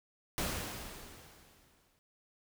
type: noise with exponential decay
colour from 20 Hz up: pink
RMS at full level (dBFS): -34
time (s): 0.38-1.99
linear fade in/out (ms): 0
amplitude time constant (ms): 350
effects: none